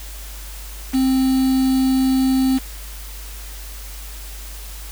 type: tone with quantisation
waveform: triangle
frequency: 262.5 Hz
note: C4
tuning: 6 cents sharp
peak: -12 dBFS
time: 0.93-2.59 s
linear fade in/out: 20 ms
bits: 5
effects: added 50 Hz sine -32 dBFS peak until 4.91 s + white hiss -38 dBFS RMS until 4.91 s